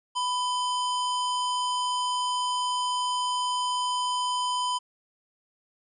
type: harmonic tone with a mistuned harmonic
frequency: 993 Hz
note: B5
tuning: 9 cents sharp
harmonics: 1 / 3 / 5 / 7 / 9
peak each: -26 / -32 / -38 / -41 / -42 dBFS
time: 0.15-4.79 s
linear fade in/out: 20 ms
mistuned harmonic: 3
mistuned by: +57 cents
effects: none